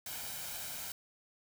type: noise with comb filter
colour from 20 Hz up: white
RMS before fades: -42 dBFS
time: 0.06-0.92 s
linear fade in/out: 2 ms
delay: 1.3 ms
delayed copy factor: +0.55
effects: none